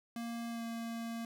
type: tone with pitch glide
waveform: square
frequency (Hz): 233.1 to 230.2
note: A#3 to A#3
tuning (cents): 0 to -22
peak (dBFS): -39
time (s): 0.16-1.25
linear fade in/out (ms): 2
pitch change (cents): -22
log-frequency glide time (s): 0.5-0.63
effects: none